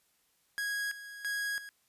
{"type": "tone with tremolo", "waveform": "45% pulse", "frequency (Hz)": 1652, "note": "G#6", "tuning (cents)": -10, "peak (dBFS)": -32, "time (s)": [0.58, 1.69], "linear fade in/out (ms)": 0, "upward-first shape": "square", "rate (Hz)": 1.5, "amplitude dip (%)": 75, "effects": ["white hiss -72 dBFS RMS until 1.88 s", "resampled to 32000 Hz"]}